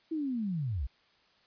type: linear sweep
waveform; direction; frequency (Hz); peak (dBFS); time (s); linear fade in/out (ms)
sine; down; 330 to 52.9; -30; 0.11-0.87; 10
effects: white hiss -66 dBFS RMS until 1.46 s + resampled to 11025 Hz